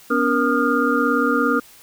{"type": "tone cluster", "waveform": "sine", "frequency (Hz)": [248.7, 286.1, 471.4, 1223, 1408], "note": ["B3", "D4", "A#4", "D#6", "F6"], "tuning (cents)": [12, -45, 19, -30, 14], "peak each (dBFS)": -22, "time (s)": [0.1, 1.6], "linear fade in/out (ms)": 10, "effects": ["white hiss -47 dBFS RMS until 1.82 s"]}